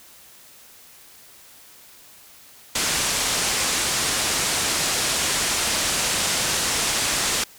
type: low-pass noise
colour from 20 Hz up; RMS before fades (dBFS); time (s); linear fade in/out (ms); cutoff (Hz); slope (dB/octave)
white; -23; 2.75-7.44; 5; 9100; 24
effects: white hiss -48 dBFS RMS until 7.58 s